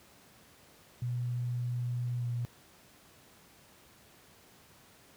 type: tone with pitch glide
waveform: sine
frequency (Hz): 122.1 to 120.14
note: B2 to B2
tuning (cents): -19 to -47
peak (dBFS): -30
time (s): 1.02-2.45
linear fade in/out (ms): 0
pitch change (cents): -28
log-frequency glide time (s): 2.17-2.3
effects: pink hiss -59 dBFS RMS until 5.16 s + high-pass 80 Hz 12 dB/octave